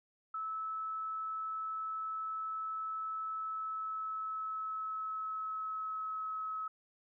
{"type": "tone with pitch glide", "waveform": "sine", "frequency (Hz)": [1304, 1286.8], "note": ["E6", "E6"], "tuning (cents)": [-19, -42], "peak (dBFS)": -36, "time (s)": [0.34, 6.68], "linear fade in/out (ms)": 5, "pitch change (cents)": -23, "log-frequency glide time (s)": [3.32, 6.33], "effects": []}